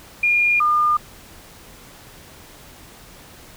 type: tone pair in turn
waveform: sine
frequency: 2419 / 1209.5 Hz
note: D#7 / D#6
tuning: -49 / -49 cents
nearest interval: octave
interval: 1200 cents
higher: first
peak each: -14 dBFS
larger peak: neither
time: 0.23-0.6 / 0.6-0.97 s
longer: neither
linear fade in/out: 5 ms
effects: pink hiss -44 dBFS RMS until 3.56 s